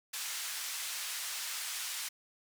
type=band-pass noise; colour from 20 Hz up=white; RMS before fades=-39 dBFS; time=0.13-2.09 s; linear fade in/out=10 ms; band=1300 to 9700 Hz; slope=12 dB/octave; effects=none